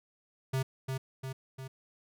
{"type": "tone with echo", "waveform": "square", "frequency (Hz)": 132.3, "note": "C3", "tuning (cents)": 20, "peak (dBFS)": -29, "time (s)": [0.53, 0.63], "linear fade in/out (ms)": 10, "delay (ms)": 350, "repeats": 3, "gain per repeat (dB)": -4, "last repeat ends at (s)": 1.68, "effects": []}